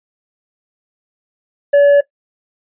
sine tone with hard clipping, 571 Hz, D5, 49 cents flat, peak -7 dBFS, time 1.73-2.01 s, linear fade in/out 10 ms, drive 5 dB, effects noise-tail reverb RT60 0.1 s tail -18 dB re dry + resampled to 8000 Hz

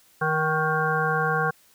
harmonic tone with a mistuned harmonic, 157.3 Hz, D#3, 19 cents sharp, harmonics 1 / 3 / 5 / 7 / 9 / 10, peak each -28 / -28 / -28 / -28 / -28 / -28 dBFS, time 0.21-1.51 s, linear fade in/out 10 ms, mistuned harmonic 5, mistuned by -30 cents, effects white hiss -58 dBFS RMS until 1.74 s

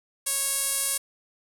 sawtooth tone with band-pass filter, 551 Hz, C#5, 11 cents flat, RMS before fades -27 dBFS, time 0.26-0.98 s, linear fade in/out 10 ms, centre 10000 Hz, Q 2.6, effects 8-bit

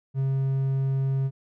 triangle tone, 134.8 Hz, C#3, 48 cents flat, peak -20 dBFS, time 0.14-1.31 s, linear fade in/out 50 ms, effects none

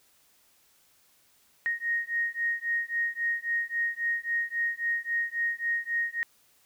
sine beating tone pair, 1864.7 / 1868.4 Hz, A#6 / A#6, 0 / +3 cents, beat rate 3.7 Hz, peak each -30 dBFS, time 1.66-6.23 s, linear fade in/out 0 ms, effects white hiss -64 dBFS RMS until 6.65 s

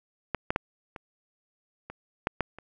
clicks, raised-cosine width 0.5 ms, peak -12 / -11 / -10 / -24 / -24 / -10 / -11 / -28 dBFS, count 8, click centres 0.347 / 0.505 / 0.561 / 0.962 / 1.9 / 2.271 / 2.407 / 2.586 s, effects none

